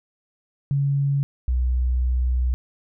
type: tone pair in turn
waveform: sine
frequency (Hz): 140.1 / 62.41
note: C#3 / B1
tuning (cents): +19 / +19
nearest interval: octave + major second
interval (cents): 1400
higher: first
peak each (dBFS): -18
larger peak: neither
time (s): 0.71-1.23 / 1.48-2.54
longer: second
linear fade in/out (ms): 0
effects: none